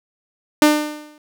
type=tone with exponential decay; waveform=sawtooth; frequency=300 Hz; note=D4; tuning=37 cents sharp; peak=-4 dBFS; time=0.62-1.18 s; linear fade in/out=2 ms; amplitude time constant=120 ms; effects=none